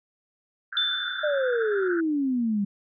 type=band-pass noise; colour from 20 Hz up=white; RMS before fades=-33 dBFS; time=0.72-2.01 s; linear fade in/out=10 ms; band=1400 to 1600 Hz; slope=96 dB/octave
type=tone with exponential decay; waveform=sine; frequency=3534 Hz; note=A7; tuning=7 cents sharp; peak=-20 dBFS; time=0.77-1.88 s; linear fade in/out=1 ms; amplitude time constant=240 ms
type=exponential sweep; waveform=sine; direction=down; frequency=615 to 196 Hz; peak=-22 dBFS; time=1.23-2.65 s; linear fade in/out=10 ms
effects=none